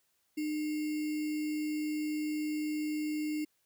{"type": "tone with sample-and-hold", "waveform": "sine", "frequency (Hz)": 303.8, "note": "D#4", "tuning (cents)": -41, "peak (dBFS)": -31, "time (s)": [0.37, 3.45], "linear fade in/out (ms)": 10, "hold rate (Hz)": 2450, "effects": ["white hiss -75 dBFS RMS until 3.65 s"]}